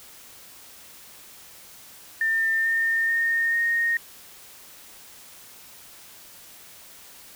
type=tone with pitch steps; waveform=sine; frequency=1801 / 1818.8 / 1836.7 / 1854.8 Hz; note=A6 / A#6 / A#6 / A#6; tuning=+40 / -43 / -26 / -9 cents; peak=-20 dBFS; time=2.21-3.97 s; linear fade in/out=2 ms; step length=440 ms; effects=white hiss -47 dBFS RMS until 7.35 s